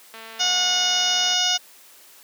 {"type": "click train", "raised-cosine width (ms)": 0.3, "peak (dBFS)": -24, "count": 269, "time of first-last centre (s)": [0.14, 1.336], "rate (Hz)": 224}
{"type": "harmonic tone", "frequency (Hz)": 726, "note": "F#5", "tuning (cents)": -33, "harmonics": [1, 2, 3, 4, 5, 6, 7, 8, 9], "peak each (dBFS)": [-29, -30, -34, -23, -25, -34, -25, -28, -30], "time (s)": [0.39, 1.58], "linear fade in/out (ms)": 20}
{"effects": ["white hiss -49 dBFS RMS until 2.23 s", "high-pass 300 Hz 12 dB/octave"]}